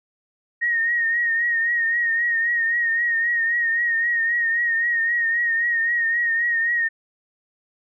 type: tone with vibrato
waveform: sine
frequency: 1864.7 Hz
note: A#6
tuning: in tune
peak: -18 dBFS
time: 0.61-6.89 s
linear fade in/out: 20 ms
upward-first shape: triangle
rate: 3.8 Hz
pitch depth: 54 cents each way
effects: none